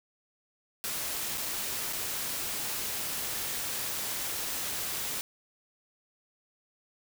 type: noise with dropouts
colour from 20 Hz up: white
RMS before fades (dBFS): -34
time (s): 0.84-5.21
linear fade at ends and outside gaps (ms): 0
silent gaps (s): 1.375-1.379 / 1.927-1.932
effects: none